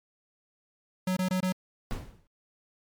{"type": "tone bursts", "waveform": "square", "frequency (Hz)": 185, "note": "F#3", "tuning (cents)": 0, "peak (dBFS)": -26, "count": 4, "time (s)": [1.07, 1.524], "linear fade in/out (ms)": 5, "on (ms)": 97, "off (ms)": 22}
{"type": "noise with exponential decay", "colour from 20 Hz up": "brown", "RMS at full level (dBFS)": -29, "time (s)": [1.91, 2.27], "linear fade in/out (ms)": 0, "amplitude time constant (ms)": 78}
{"effects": ["MP3 96 kbps"]}